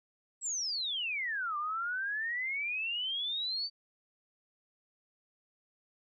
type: exponential two-way sweep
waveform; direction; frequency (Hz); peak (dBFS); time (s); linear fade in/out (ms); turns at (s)
sine; down then up; 7902 to 1171 to 4634; -32; 0.41-3.7; 50; 1.57
effects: none